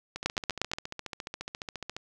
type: two click trains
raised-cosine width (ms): 0.2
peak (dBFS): -19 / -9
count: 27 / 5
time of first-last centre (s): 0.16-1.966 / 0.26-0.735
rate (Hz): 14.4 / 8.42
effects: none